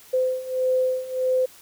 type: beating tone pair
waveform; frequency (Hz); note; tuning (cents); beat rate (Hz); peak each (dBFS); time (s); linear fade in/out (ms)
sine; 512 / 513.6; C5 / C5; -38 / -32; 1.6; -25 / -22; 0.13-1.46; 10
effects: white hiss -49 dBFS RMS until 1.61 s